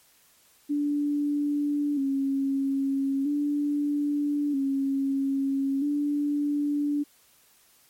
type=tone with vibrato; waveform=sine; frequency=281.9 Hz; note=C#4; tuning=29 cents sharp; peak=-23 dBFS; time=0.69-7.04 s; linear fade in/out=20 ms; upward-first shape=square; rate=0.39 Hz; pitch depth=55 cents each way; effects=white hiss -60 dBFS RMS until 7.89 s + MP3 64 kbps